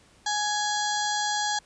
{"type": "harmonic tone with a mistuned harmonic", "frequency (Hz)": 835, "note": "G#5", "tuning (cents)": 9, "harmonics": [1, 2, 4, 5, 6, 7, 8, 9], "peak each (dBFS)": [-28, -31, -34, -35, -36, -36, -37, -38], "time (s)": [0.26, 1.59], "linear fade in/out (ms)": 5, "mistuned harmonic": 6, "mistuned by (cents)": -91, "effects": ["pink hiss -58 dBFS RMS until 1.65 s", "resampled to 22050 Hz"]}